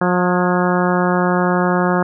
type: harmonic tone with a mistuned harmonic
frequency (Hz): 179.2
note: F3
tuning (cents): +45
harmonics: 1 / 2 / 3 / 4 / 5 / 6 / 7 / 8 / 9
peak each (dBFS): -17 / -20 / -22 / -23 / -24 / -25 / -25 / -26 / -27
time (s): 0.01-2.03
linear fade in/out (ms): 5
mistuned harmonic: 9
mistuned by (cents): +41
effects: none